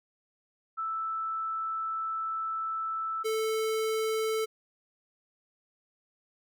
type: tone pair in turn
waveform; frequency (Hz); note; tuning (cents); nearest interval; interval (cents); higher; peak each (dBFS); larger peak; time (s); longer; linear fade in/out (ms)
sine / square; 1318.5 / 440; E6 / A4; 0 / 0; octave + perfect fifth; 1900; first; -30 / -28; second; 0.77-3.24 / 3.24-4.46; first; 20
effects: none